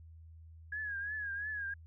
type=tone with vibrato; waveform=sine; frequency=1661.2 Hz; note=G#6; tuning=in tune; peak=-36 dBFS; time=0.72-1.74 s; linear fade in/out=5 ms; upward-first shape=triangle; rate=2.9 Hz; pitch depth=89 cents each way; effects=added 81 Hz sine -51 dBFS peak until 1.86 s